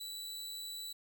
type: tone with amplitude modulation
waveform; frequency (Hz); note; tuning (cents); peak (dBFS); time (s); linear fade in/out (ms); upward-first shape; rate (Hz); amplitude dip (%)
sawtooth; 3951; B7; 0; -36; 0-0.93; 10; sine; 99.9; 55
effects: none